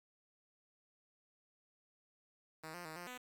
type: tone with pitch steps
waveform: 5% pulse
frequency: 158.4 / 175.7 / 157.8 / 175.9 / 250.1 Hz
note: D#3 / F3 / D#3 / F3 / B3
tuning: +31 / +11 / +25 / +13 / +22 cents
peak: -35 dBFS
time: 2.63-3.18 s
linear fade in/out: 10 ms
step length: 110 ms
effects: 11-bit